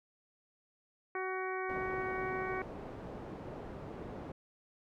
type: harmonic tone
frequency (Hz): 374.9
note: F#4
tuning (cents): +23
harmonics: 1 / 2 / 3 / 4 / 5 / 6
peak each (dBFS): -38 / -42 / -42 / -44 / -45 / -45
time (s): 1.15-2.62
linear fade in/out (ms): 2
type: low-pass noise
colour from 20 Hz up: white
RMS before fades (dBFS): -45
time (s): 1.69-4.32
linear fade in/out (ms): 5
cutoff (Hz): 530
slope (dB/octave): 12
effects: none